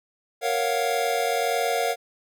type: chord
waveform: square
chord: Gb major seventh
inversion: first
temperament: equal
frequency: 466.2 / 554.4 / 698.5 / 740 Hz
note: Bb4 / Db5 / F5 / Gb5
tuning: 0 / 0 / 0 / 0 cents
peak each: -28 / -30 / -27 / -30 dBFS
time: 0.41-1.96 s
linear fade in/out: 50 ms
effects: none